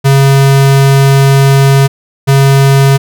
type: tone pair in turn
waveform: square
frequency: 137.1 / 137.1 Hz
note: C#3 / C#3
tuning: -19 / -19 cents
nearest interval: unison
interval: 0 cents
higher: neither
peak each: -4 dBFS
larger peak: neither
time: 0.04-1.88 / 2.27-2.98 s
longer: first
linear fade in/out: 20 ms
effects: none

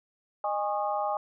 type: harmonic tone with a mistuned harmonic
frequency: 204.8 Hz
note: G#3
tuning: 24 cents flat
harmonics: 3 / 4 / 5 / 6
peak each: -32 / -29 / -36 / -36 dBFS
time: 0.44-1.17 s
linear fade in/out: 2 ms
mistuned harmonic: 5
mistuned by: +110 cents
effects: none

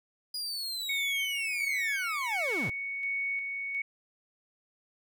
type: linear sweep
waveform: 40% pulse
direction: down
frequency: 4936 to 79.8 Hz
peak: -32 dBFS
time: 0.34-2.7 s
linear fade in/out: 5 ms
type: tone with tremolo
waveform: sine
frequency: 2224 Hz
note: C#7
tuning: 5 cents sharp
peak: -29 dBFS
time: 0.89-3.82 s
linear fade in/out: 5 ms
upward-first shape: square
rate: 1.4 Hz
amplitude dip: 35%
effects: none

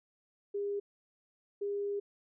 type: tone bursts at uneven times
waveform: sine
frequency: 404.9 Hz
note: G#4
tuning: 44 cents flat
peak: -32 dBFS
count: 2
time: 0.54-0.8 / 1.61-2 s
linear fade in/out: 10 ms
effects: none

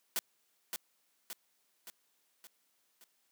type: noise with echo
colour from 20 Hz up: white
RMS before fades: -33 dBFS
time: 0.16-0.19 s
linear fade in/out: 0 ms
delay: 570 ms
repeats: 5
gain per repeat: -5 dB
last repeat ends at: 3.04 s
effects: white hiss -75 dBFS RMS until 3.31 s + high-pass 200 Hz 12 dB/octave

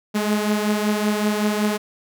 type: beating tone pair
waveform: sawtooth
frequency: 209.1 / 214.4 Hz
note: G#3 / A3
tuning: +12 / -45 cents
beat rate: 5.3 Hz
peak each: -16 / -21 dBFS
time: 0.14-1.78 s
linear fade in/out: 20 ms
effects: none

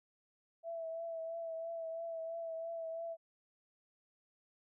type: tone with vibrato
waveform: sine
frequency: 660 Hz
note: E5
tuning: 2 cents sharp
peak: -39 dBFS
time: 0.63-3.17 s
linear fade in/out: 50 ms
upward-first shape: triangle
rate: 3 Hz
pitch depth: 33 cents each way
effects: none

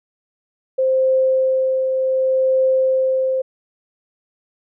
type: tone with tremolo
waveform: sine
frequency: 523.3 Hz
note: C5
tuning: in tune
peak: -12 dBFS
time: 0.78-3.42 s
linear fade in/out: 10 ms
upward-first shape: triangle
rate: 0.67 Hz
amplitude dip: 40%
effects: none

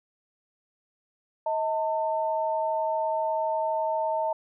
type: tone pair together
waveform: sine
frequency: 635 / 898 Hz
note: D#5 / A5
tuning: +35 / +35 cents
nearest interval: tritone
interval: 600 cents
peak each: -27 dBFS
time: 1.46-4.33 s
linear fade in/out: 5 ms
effects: none

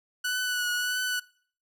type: tone with vibrato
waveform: sawtooth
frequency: 1480 Hz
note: F#6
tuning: in tune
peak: -23 dBFS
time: 0.24-1.2 s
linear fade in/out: 10 ms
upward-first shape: triangle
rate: 1.6 Hz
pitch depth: 29 cents each way
effects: noise-tail reverb RT60 0.5 s tail -22 dB re dry

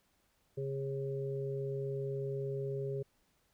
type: harmonic tone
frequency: 136.3 Hz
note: C#3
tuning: 29 cents flat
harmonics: 1 / 3 / 4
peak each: -38 / -37 / -46 dBFS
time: 0.57-3.03 s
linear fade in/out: 10 ms
effects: pink hiss -74 dBFS RMS until 3.53 s

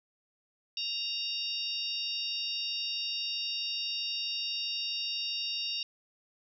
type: harmonic tone with a mistuned harmonic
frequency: 932.3 Hz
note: A#5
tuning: in tune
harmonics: 3 / 4 / 5 / 6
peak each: -36 / -37 / -40 / -38 dBFS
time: 0.77-5.83 s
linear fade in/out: 2 ms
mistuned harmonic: 6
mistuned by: -38 cents
effects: none

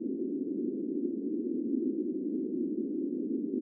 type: band-pass noise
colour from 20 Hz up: pink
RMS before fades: -33 dBFS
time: 0-3.61 s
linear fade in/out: 20 ms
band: 240 to 360 Hz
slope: 48 dB/octave
effects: none

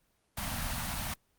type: band-stop noise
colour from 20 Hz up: pink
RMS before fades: -35 dBFS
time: 0.37-1.14 s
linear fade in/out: 5 ms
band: 260 to 640 Hz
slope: 48 dB/octave
effects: pink hiss -73 dBFS RMS until 1.38 s + Opus 24 kbps

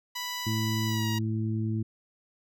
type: tone with pitch glide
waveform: 10% pulse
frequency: 987.8 to 951.9 Hz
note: B5 to A#5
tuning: 0 to +36 cents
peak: -24 dBFS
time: 0.15-1.19 s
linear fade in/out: 10 ms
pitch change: -64 cents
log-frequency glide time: 0.86-1.07 s
type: harmonic tone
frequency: 110 Hz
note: A2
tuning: in tune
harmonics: 1 / 2 / 3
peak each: -28 / -32 / -36 dBFS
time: 0.46-1.83 s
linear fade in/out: 10 ms
effects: none

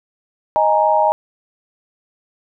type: chord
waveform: sine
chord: D# suspended fourth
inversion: none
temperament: just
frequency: 622.3 / 829.7 / 933.4 Hz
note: D#5 / G#5 / A#5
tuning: 0 / -2 / +2 cents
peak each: -16 dBFS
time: 0.56-1.12 s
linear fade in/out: 0 ms
effects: none

